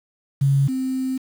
sine tone pair in turn, 138.4 / 260.8 Hz, C#3 / C4, -2 / -5 cents, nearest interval major seventh, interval 1097 cents, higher second, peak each -14 / -21 dBFS, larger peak first, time 0.41-0.68 / 0.68-1.18 s, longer second, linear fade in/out 10 ms, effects 7-bit

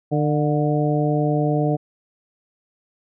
harmonic tone with a mistuned harmonic, 149.9 Hz, D3, 36 cents sharp, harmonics 1 / 2 / 3 / 4 / 5, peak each -20 / -23 / -25 / -26 / -27 dBFS, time 0.11-1.77 s, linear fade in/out 20 ms, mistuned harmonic 5, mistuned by -47 cents, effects none

